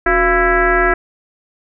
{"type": "tone with frequency modulation", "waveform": "sine", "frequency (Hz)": 1007, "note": "B5", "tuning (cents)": 33, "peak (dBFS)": -10, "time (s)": [0.06, 0.94], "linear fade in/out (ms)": 5, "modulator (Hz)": 322, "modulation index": 2.8, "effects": []}